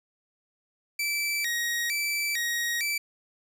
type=tone with vibrato; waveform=sawtooth; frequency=2093 Hz; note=C7; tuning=in tune; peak=-23 dBFS; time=0.99-2.98 s; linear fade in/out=5 ms; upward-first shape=square; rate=1.1 Hz; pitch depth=180 cents each way; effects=none